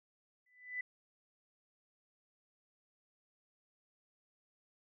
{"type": "tone with exponential growth", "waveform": "sine", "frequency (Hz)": 1994, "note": "B6", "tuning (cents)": 16, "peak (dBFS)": -34, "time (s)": [0.46, 0.81], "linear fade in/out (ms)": 5, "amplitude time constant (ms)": 75, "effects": []}